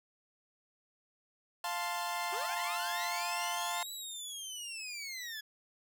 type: chord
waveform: sawtooth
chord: F major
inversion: none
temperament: equal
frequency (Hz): 698.5 / 880 / 1046.5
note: F5 / A5 / C6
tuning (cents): 0 / 0 / 0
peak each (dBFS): -35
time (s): 1.64-3.83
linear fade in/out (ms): 2
type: linear two-way sweep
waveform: 20% pulse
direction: up then down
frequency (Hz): 351.3 to 3951 to 1677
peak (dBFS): -35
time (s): 2.32-5.41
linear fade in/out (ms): 10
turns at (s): 3.92
effects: none